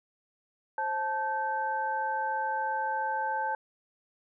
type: tone cluster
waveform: sine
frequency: 530 / 873 / 1550 Hz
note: C5 / A5 / G6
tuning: +22 / -14 / -20 cents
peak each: -38 / -29 / -35 dBFS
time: 0.78-3.55 s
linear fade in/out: 2 ms
effects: none